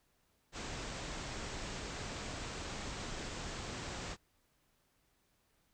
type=low-pass noise; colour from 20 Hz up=pink; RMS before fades=-43 dBFS; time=0.52-4.17 s; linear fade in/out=50 ms; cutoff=8100 Hz; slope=96 dB/octave; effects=pink hiss -75 dBFS RMS until 5.73 s